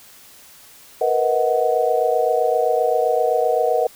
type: chord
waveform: sine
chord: B major seventh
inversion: third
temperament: equal with one note detuned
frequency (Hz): 466.2 / 493.9 / 636.1 / 740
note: A#4 / B4 / D#5 / F#5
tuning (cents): 0 / 0 / +38 / 0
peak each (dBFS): -21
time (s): 1.01-3.87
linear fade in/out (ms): 5
effects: white hiss -46 dBFS RMS until 3.95 s